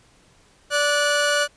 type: tone pair together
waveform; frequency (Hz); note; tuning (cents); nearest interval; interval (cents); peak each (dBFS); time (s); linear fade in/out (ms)
sawtooth; 582.2 / 1467; D5 / F#6; -15 / -15; octave + major third; 1600; -17; 0.7-1.48; 50
effects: pink hiss -56 dBFS RMS until 1.56 s + resampled to 22050 Hz